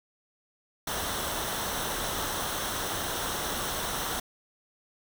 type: noise with comb filter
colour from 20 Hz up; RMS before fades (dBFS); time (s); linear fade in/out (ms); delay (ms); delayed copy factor
pink; -32; 0.87-4.2; 5; 0.42; -0.55
effects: none